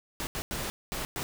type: noise bursts at uneven times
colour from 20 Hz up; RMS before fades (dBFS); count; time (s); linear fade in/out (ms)
pink; -34; 5; 0.2-0.27 / 0.35-0.42 / 0.51-0.7 / 0.92-1.05 / 1.16-1.23; 0
effects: none